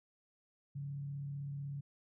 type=tone with frequency modulation; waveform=sine; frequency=141.1 Hz; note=C#3; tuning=31 cents sharp; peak=-39 dBFS; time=0.75-1.81 s; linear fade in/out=10 ms; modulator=35.9 Hz; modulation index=0.27; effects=none